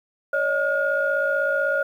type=tone cluster; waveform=sine; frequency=559 / 615 / 1428 Hz; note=C#5 / D#5 / F6; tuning=+14 / -20 / +38 cents; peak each=-23 / -26 / -22 dBFS; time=0.33-1.83 s; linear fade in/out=5 ms; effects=tanh soft clip ceiling -10 dBFS + 9-bit